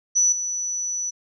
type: tone with level steps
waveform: sine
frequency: 5940 Hz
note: F#8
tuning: 6 cents sharp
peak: -15 / -24 dBFS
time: 0.15-1.11 s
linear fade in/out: 20 ms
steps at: 0.32 s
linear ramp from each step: 5 ms
effects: none